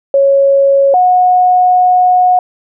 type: tone pair in turn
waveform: sine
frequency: 552 / 728.6 Hz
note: C#5 / F#5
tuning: -7 / -27 cents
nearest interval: perfect fourth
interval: 480 cents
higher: second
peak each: -5 / -5 dBFS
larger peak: neither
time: 0.14-0.94 / 0.94-2.39 s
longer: second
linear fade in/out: 2 ms
effects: none